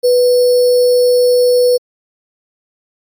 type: tone with sample-and-hold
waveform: sine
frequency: 493.9 Hz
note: B4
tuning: in tune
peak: -7 dBFS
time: 0.03-1.78 s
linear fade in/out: 20 ms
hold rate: 4900 Hz
effects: AAC 64 kbps